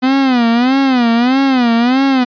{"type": "tone with vibrato", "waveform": "45% pulse", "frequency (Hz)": 251, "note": "B3", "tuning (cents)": 28, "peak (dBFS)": -9, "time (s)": [0.02, 2.25], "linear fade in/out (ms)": 20, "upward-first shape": "sine", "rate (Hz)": 1.6, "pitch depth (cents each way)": 150, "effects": ["resampled to 11025 Hz"]}